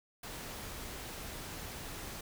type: noise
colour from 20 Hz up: pink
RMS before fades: -44 dBFS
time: 0.23-2.21 s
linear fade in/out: 5 ms
effects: none